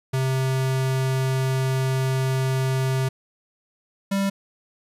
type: tone pair in turn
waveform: square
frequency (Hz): 131.8 / 196.73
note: C3 / G3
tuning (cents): +13 / +6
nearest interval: perfect fifth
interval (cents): 693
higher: second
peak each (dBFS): -21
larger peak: neither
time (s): 0.13-3.09 / 4.11-4.3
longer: first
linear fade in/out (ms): 10
effects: resampled to 32000 Hz + 10-bit